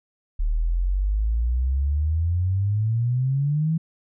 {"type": "exponential sweep", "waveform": "sine", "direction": "up", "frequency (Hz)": [36.71, 164.81], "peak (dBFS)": -19, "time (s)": [0.39, 3.78], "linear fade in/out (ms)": 10, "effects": []}